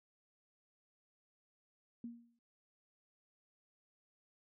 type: tone with exponential decay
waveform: sine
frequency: 235.4 Hz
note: A#3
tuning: 17 cents sharp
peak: -40 dBFS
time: 2.04-2.39 s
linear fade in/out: 2 ms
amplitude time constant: 75 ms
effects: none